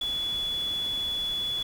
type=tone in noise; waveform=sine; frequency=3417 Hz; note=G#7; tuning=49 cents sharp; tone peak=-27 dBFS; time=0.01-1.63 s; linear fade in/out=5 ms; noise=pink; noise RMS=-43 dBFS; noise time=0.01-1.63 s; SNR=+13 dB; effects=none